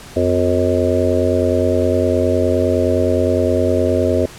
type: harmonic tone with a mistuned harmonic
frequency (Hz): 89.7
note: F2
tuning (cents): +47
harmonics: 1 / 3 / 4 / 5 / 6 / 7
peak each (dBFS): -20 / -20 / -20 / -20 / -20 / -20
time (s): 0.16-4.26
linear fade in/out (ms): 5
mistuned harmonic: 3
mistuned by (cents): -78
effects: pink hiss -37 dBFS RMS until 4.38 s + low-pass 11000 Hz 12 dB/octave